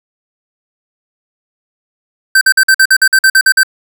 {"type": "tone bursts", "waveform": "square", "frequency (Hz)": 1553, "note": "G6", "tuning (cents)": -17, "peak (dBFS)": -5, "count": 12, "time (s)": [2.35, 3.633], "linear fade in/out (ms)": 5, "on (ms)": 62, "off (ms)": 49, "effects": []}